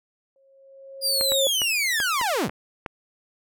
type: tone with exponential growth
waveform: sine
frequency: 542 Hz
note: C#5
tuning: 39 cents flat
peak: -19 dBFS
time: 0.36-1.47 s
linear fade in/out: 1 ms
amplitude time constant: 240 ms
type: linear sweep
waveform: sawtooth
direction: down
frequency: 4882 to 55 Hz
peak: -18 dBFS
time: 1.01-2.5 s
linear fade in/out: 50 ms
type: clicks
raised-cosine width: 0.5 ms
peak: -15 dBFS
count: 7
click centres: 1.211 / 1.32 / 1.618 / 2.002 / 2.213 / 2.495 / 2.862 s
effects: none